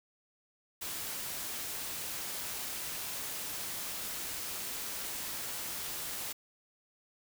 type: noise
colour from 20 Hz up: white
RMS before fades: -39 dBFS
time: 0.81-6.33 s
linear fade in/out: 10 ms
effects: none